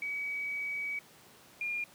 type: tone pair in turn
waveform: sine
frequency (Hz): 2272 / 2412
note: C#7 / D7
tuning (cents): +42 / +46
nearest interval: minor second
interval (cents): 104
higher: second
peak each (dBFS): -33 / -32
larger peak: second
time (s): 0.02-0.99 / 1.61-1.84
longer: first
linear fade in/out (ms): 2
effects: pink hiss -57 dBFS RMS until 1.94 s + high-pass 150 Hz 12 dB/octave